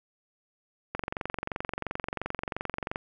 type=click train; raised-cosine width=0.5 ms; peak=-16 dBFS; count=47; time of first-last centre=0.95-2.959 s; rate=22.9 Hz; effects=none